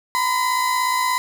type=tone pair together; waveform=35% pulse; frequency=957.1 / 1014 Hz; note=A#5 / B5; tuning=+45 / +45 cents; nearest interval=minor second; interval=100 cents; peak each=-24 / -17 dBFS; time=0.15-1.18 s; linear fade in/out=0 ms; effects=none